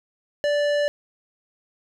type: tone with tanh clipping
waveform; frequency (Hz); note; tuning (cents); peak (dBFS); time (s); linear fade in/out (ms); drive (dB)
sine; 584; D5; -10; -21; 0.44-0.88; 0; 16
effects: none